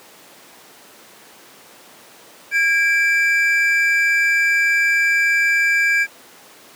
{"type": "tone pair together", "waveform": "triangle", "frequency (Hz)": [1631.6, 2335], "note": ["G#6", "D7"], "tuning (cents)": [-31, -11], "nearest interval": "tritone", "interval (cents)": 620, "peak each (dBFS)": -15, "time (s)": [2.51, 6.07], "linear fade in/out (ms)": 50, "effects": ["pink hiss -44 dBFS RMS until 6.75 s", "high-pass 300 Hz 12 dB/octave"]}